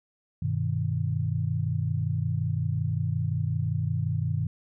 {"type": "chord", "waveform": "sine", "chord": "G augmented", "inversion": "none", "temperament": "equal", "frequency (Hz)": [98, 123.47, 155.56], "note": ["G2", "B2", "D#3"], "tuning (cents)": [0, 0, 0], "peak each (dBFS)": -29, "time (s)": [0.42, 4.47], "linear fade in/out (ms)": 5, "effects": []}